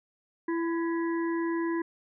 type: harmonic tone with a mistuned harmonic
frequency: 334 Hz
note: E4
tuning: 23 cents sharp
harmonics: 1 / 3 / 5 / 6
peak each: -27 / -37 / -41 / -43 dBFS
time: 0.48-1.82 s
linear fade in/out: 5 ms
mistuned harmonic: 6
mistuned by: -46 cents
effects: none